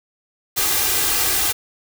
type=noise with comb filter; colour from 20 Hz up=white; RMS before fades=-19 dBFS; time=0.56-1.53 s; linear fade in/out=20 ms; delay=2.5 ms; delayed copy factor=+0.6; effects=none